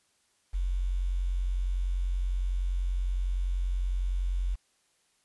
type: tone with quantisation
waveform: sine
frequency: 45.32 Hz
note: F#1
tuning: 35 cents flat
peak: -26 dBFS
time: 0.53-4.56 s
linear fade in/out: 20 ms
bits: 9
effects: white hiss -70 dBFS RMS until 5.24 s + resampled to 24000 Hz